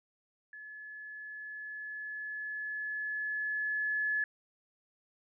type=tone with level ramp; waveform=sine; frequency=1712 Hz; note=A6; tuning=48 cents flat; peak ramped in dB=-45 to -28 dBFS; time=0.53-4.24 s; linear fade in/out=2 ms; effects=none